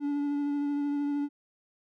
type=tone with vibrato; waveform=triangle; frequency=287.6 Hz; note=D4; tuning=36 cents flat; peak=-25 dBFS; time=0-1.29 s; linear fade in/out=50 ms; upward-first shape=triangle; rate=13 Hz; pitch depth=18 cents each way; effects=none